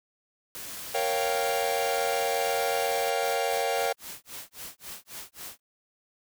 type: noise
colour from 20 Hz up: white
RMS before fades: -39 dBFS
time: 0.55-3.1 s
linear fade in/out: 0 ms
type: chord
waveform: 45% pulse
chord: G half-diminished seventh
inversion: first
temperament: equal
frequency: 466.2 / 554.4 / 698.5 / 784 Hz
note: Bb4 / Db5 / F5 / G5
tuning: 0 / 0 / 0 / 0 cents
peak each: -31 dBFS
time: 0.94-3.93 s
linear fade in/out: 10 ms
type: noise with tremolo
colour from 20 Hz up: white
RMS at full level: -39 dBFS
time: 3.22-5.6 s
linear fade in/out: 10 ms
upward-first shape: sine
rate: 3.7 Hz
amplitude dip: 100%
effects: none